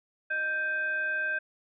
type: tone with frequency modulation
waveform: sine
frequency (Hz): 1568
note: G6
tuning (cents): 0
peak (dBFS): -27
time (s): 0.3-1.39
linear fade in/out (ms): 10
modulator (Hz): 950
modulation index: 0.43
effects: none